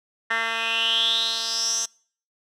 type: tone with band-pass filter sweep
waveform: 10% pulse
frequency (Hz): 227.1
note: A#3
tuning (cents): -45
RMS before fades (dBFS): -24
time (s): 0.3-1.86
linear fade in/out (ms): 10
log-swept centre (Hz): 1900 to 6400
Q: 8.1
effects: noise-tail reverb RT60 0.5 s tail -25 dB re dry